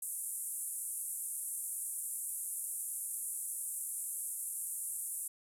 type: band-pass noise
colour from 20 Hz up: pink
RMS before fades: -40 dBFS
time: 0.02-5.28 s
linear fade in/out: 5 ms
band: 8500 to 12000 Hz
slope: 48 dB/octave
effects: none